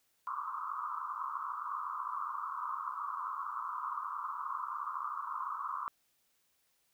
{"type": "band-pass noise", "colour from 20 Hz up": "pink", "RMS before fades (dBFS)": -39, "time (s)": [0.27, 5.88], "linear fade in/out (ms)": 0, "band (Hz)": [1000, 1300], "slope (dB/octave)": 96, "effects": ["white hiss -75 dBFS RMS until 6.93 s"]}